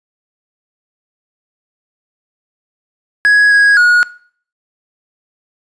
triangle tone with pitch steps, 1669 / 1653 / 1448 Hz, G#6 / G#6 / F#6, +8 / -9 / -38 cents, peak -4 dBFS, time 3.25-4.03 s, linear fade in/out 0 ms, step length 260 ms, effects noise-tail reverb RT60 0.5 s tail -20 dB re dry + resampled to 22050 Hz

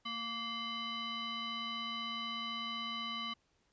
sine tone with frequency modulation, 2093 Hz, C7, in tune, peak -37 dBFS, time 0.05-3.34 s, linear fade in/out 10 ms, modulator 932 Hz, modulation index 1.8, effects pink hiss -75 dBFS RMS until 3.72 s + resampled to 16000 Hz

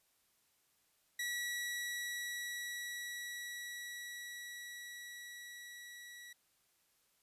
sawtooth tone with level ramp, 1935 Hz, B6, 36 cents flat, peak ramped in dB -33 to -47 dBFS, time 1.19-6.33 s, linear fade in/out 5 ms, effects white hiss -75 dBFS RMS until 7.22 s + resampled to 32000 Hz

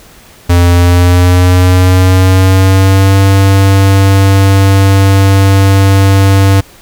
square tone with pitch glide, 87.31 to 97.44 Hz, F2 to G2, 0 to -10 cents, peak -4 dBFS, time 0.49-6.61 s, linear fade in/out 10 ms, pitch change +190 cents, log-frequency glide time 0.74-3.17 s, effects pink hiss -38 dBFS RMS until 6.81 s

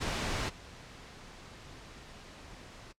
pink noise with level steps, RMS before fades -33 / -50 dBFS, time 0-2.93 s, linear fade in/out 20 ms, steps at 0.48 s, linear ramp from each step 20 ms, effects noise-tail reverb RT60 0.1 s tail -20 dB re dry + low-pass 6000 Hz 12 dB/octave

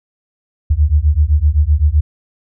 sine beating tone pair, 71.2 / 79 Hz, C#2 / D#2, +47 / +27 cents, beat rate 7.8 Hz, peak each -12 dBFS, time 0.7-2.01 s, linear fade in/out 10 ms, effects none

